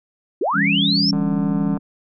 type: linear sweep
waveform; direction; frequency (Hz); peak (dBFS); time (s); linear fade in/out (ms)
sine; up; 290 to 5510; -17; 0.41-1.11; 5
type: chord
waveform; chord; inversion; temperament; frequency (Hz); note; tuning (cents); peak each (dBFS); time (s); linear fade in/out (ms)
sine; C# diminished; first; just; 166.31 / 199.57 / 277.2; E3 / G3 / C#4; +16 / +31 / 0; -23 / -20 / -22; 0.53-1.79; 50
type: click train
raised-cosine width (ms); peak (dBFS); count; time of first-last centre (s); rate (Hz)
1; -19; 97; 1.13-1.774; 149
effects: none